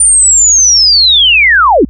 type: linear sweep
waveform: sine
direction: down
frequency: 9190 to 207.7 Hz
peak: -3 dBFS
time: 0-1.85 s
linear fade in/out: 5 ms
effects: added 60 Hz sine -26 dBFS peak until 1.89 s